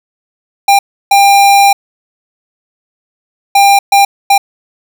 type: tone bursts at uneven times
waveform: square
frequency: 798 Hz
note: G5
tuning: 31 cents sharp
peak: -4 dBFS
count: 5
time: 0.68-0.79 / 1.11-1.73 / 3.55-3.79 / 3.92-4.05 / 4.3-4.38 s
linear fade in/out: 5 ms
effects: none